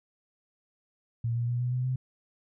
sine tone with pitch steps, 116.54 / 118.85 / 121.21 / 123.61 / 126.06 / 128.56 Hz, A#2 / A#2 / B2 / B2 / B2 / C3, 0 / +34 / -32 / +2 / +36 / -30 cents, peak -26 dBFS, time 1.24-1.96 s, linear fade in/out 5 ms, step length 120 ms, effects none

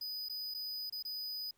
square tone with dropouts, 4978 Hz, D#8, in tune, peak -39 dBFS, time 0.01-1.51 s, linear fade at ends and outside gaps 5 ms, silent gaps 0.287-0.296 / 0.541-0.546 / 0.898-0.924 / 1.026-1.05 s, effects pink hiss -75 dBFS RMS until 1.57 s

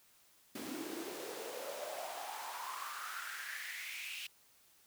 pink noise with high-pass filter sweep, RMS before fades -44 dBFS, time 0.55-4.27 s, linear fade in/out 5 ms, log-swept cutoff 260 to 2800 Hz, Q 5.6, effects white hiss -67 dBFS RMS until 4.86 s

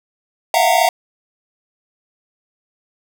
square tone cluster, 656 / 692 / 721 / 753 / 919 Hz, E5 / F5 / F#5 / F#5 / A#5, -9 / -16 / -45 / +30 / -25 cents, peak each -19 dBFS, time 0.54-0.89 s, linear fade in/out 2 ms, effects none

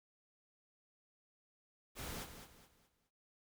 pink noise with echo, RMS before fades -45 dBFS, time 1.95-2.27 s, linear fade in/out 50 ms, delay 210 ms, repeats 4, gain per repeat -9 dB, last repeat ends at 3.11 s, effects none

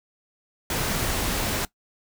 pink noise, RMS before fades -26 dBFS, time 0.7-1.65 s, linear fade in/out 2 ms, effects noise-tail reverb RT60 0.1 s tail -19 dB re dry

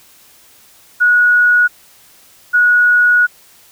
sine tone pair in turn, 1458 / 1458 Hz, F#6 / F#6, -26 / -26 cents, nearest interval unison, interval 0 cents, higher neither, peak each -7 dBFS, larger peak neither, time 1-1.68 / 2.53-3.27 s, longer second, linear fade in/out 20 ms, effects white hiss -46 dBFS RMS until 3.71 s

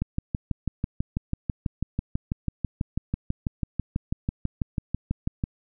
click train, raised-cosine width 5 ms, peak -13 dBFS, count 34, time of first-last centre 0.02-5.439 s, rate 6.09 Hz, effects none

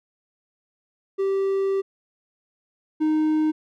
triangle tone pair in turn, 389.6 / 309.9 Hz, G4 / D#4, -11 / -7 cents, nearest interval major third, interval 396 cents, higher first, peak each -18 / -16 dBFS, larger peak second, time 1.18-1.82 / 3-3.52 s, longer first, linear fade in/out 20 ms, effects none

